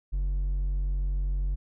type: tone with hard clipping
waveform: sine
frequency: 46.25 Hz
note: F#1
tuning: in tune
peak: -26 dBFS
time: 0.12-1.56 s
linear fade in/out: 20 ms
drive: 3 dB
effects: none